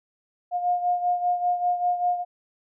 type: beating tone pair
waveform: sine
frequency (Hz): 711 / 716.1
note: F5 / F5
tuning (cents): +31 / +43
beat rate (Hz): 5.1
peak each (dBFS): -22 / -28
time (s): 0.51-2.25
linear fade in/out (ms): 50
effects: none